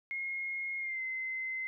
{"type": "tone with pitch glide", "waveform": "sine", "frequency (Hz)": [2151, 2060], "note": ["C7", "C7"], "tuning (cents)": [47, -28], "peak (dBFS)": -34, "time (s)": [0.11, 1.67], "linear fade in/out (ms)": 0, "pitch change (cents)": -75, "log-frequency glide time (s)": [0.79, 1.02], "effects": []}